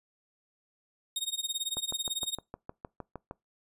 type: tone with tremolo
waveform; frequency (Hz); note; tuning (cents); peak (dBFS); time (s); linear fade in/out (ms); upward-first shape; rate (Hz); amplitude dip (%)
sawtooth; 3718; A#7; -5; -25; 1.16-2.35; 2; sine; 18; 90
type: click train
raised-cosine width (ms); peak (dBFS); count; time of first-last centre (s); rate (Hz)
1; -25; 11; 1.77-3.311; 6.49
effects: noise-tail reverb RT60 0.2 s tail -24 dB re dry + resampled to 32000 Hz